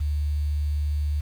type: tone with quantisation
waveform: sine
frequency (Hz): 73.8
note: D2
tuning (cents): +9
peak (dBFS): -22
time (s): 0-1.21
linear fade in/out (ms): 10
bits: 8
effects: none